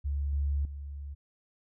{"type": "tone with level steps", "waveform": "sine", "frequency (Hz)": 71, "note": "C#2", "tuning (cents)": 42, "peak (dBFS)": [-28, -26, -37], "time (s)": [0.04, 1.15], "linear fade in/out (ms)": 20, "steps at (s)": [0.33, 0.65], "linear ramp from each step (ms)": 2, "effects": []}